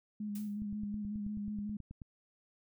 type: tone with vibrato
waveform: sine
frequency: 207.7 Hz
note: G#3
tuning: in tune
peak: -36 dBFS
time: 0.2-1.77 s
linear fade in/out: 5 ms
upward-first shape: square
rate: 5.5 Hz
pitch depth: 24 cents each way
type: noise with exponential decay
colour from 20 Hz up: blue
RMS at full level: -47 dBFS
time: 0.35-0.62 s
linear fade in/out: 5 ms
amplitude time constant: 58 ms
type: click train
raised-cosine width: 5 ms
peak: -34 dBFS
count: 14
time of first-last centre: 0.62-2.018 s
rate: 9.3 Hz
effects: none